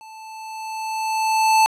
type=tone with level ramp; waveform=square; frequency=879 Hz; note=A5; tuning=2 cents flat; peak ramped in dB=-40 to -12 dBFS; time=0.01-1.66 s; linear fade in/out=0 ms; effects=low-pass 11000 Hz 12 dB/octave